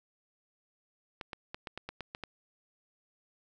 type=clicks; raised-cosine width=0.3 ms; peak=-23 dBFS; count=9; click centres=1.212 / 1.332 / 1.545 / 1.672 / 1.776 / 1.89 / 2.007 / 2.149 / 2.237 s; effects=none